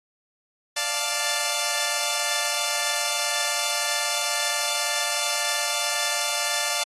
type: chord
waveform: 5% pulse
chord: D minor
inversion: none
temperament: equal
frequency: 587.3 / 698.5 / 880 Hz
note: D5 / F5 / A5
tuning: 0 / 0 / 0 cents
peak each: -17 dBFS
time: 0.76-6.84 s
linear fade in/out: 10 ms
effects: AAC 32 kbps